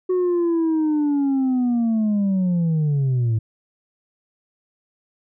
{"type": "linear sweep", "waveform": "sine", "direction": "down", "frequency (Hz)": [370, 107.9], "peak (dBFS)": -14, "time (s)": [0.09, 3.39], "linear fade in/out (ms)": 10, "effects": ["tanh soft clip ceiling -16 dBFS"]}